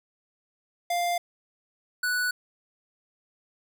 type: tone pair in turn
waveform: square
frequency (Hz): 698.5 / 1480.1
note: F5 / F#6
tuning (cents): 0 / 0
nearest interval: octave + minor second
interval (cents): 1300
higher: second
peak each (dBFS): -25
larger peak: neither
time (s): 0.9-1.18 / 2.03-2.31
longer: neither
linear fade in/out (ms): 5
effects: none